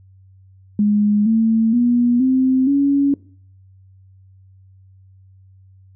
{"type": "tone with pitch steps", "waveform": "sine", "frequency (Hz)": [207.7, 223.9, 241.4, 260.2, 280.5], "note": ["G#3", "A3", "B3", "C4", "C#4"], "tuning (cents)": [0, 30, -39, -9, 21], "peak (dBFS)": -12, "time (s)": [0.79, 3.14], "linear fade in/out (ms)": 2, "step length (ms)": 470, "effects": ["noise-tail reverb RT60 0.5 s tail -21 dB re dry", "added 95 Hz sine -45 dBFS peak until 5.95 s"]}